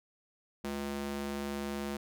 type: tone with high-pass filter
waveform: square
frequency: 70.5 Hz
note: C#2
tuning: 30 cents sharp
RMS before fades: -37 dBFS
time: 0.64-1.97 s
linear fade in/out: 5 ms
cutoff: 220 Hz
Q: 1.2
effects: none